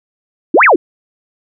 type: exponential two-way sweep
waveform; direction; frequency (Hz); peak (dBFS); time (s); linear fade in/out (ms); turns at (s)
sine; up then down; 261.7 to 2614 to 292; -4; 0.54-0.76; 5; 0.64
effects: none